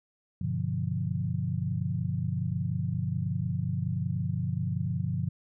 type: chord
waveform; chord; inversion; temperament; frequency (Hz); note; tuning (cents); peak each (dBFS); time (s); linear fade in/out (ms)
sine; G dominant seventh; none; equal with one note detuned; 98 / 123.47 / 144.81 / 174.61; G2 / B2 / D3 / F3; 0 / 0 / -24 / 0; -33; 0.41-5.29; 5
effects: none